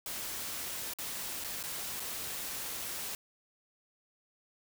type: noise with dropouts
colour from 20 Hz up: white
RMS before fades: -39 dBFS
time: 0.06-3.15 s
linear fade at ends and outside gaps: 1 ms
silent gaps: 0.936-0.986 / 1.44-1.445 / 1.629-1.637 / 1.997-2.002 s
effects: none